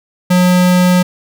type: tone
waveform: square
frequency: 180.5 Hz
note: F#3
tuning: 43 cents flat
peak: -8 dBFS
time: 0.3-1.03 s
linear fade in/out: 10 ms
effects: none